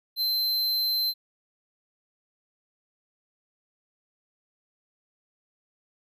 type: tone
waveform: square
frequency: 4100 Hz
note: C8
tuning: 36 cents flat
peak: -24 dBFS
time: 0.16-1.14 s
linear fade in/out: 50 ms
effects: none